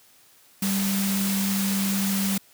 sine tone in noise, 196 Hz, G3, in tune, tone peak -23 dBFS, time 0.62-2.38 s, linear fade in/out 5 ms, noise white, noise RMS -29 dBFS, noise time 0.62-2.38 s, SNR +3 dB, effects white hiss -56 dBFS RMS until 2.53 s + high-pass 60 Hz 12 dB/octave

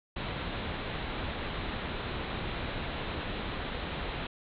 pink low-pass noise, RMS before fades -36 dBFS, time 0.16-4.27 s, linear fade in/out 5 ms, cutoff 4000 Hz, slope 96 dB/octave, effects none

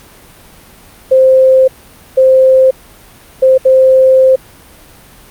sine tone bursts at uneven times, 523.3 Hz, C5, in tune, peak -3 dBFS, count 4, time 1.11-1.68 / 2.17-2.71 / 3.42-3.58 / 3.65-4.36 s, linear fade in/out 10 ms, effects pink hiss -39 dBFS RMS until 5.3 s + Opus 48 kbps

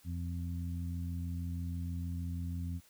harmonic tone, 86.3 Hz, F2, 20 cents flat, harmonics 1 / 2 / 3, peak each -36 / -42 / -46 dBFS, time 0.04-2.81 s, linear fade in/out 50 ms, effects white hiss -64 dBFS RMS until 2.89 s

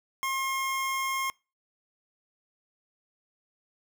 25% pulse tone, 1071 Hz, C6, 40 cents sharp, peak -24 dBFS, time 0.23-1.3 s, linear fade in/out 0 ms, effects noise-tail reverb RT60 0.3 s tail -26 dB re dry

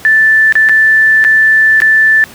sine tone with dropouts, 1760 Hz, A6, in tune, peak -4 dBFS, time 0.05-2.24 s, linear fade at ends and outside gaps 0 ms, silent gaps 0.524-0.554 / 0.688-0.694 / 1.241-1.248 / 1.803-1.819 s, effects pink hiss -34 dBFS RMS until 2.34 s + high-pass 80 Hz 12 dB/octave

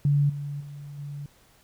sine tone with level steps, 143.6 Hz, D3, 39 cents flat, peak -18 / -30 / -37 / -33 dBFS, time 0.05-1.26 s, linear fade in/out 2 ms, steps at 0.29 / 0.6 / 0.98 s, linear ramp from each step 10 ms, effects pink hiss -59 dBFS RMS until 1.63 s

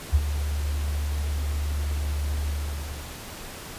sine tone with ADSR envelope, 73 Hz, D2, 10 cents flat, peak -13 dBFS, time 0.12-3.19 s, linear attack 31 ms, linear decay 42 ms, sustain -11 dB, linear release 740 ms, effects pink hiss -39 dBFS RMS until 3.78 s + resampled to 32000 Hz

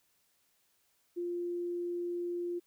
sine tone, 349.2 Hz, F4, in tune, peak -33 dBFS, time 1.16-2.6 s, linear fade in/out 20 ms, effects white hiss -73 dBFS RMS until 2.66 s

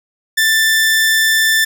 sawtooth tone, 1771 Hz, A6, 11 cents sharp, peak -7 dBFS, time 0.37-1.65 s, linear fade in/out 10 ms, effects none

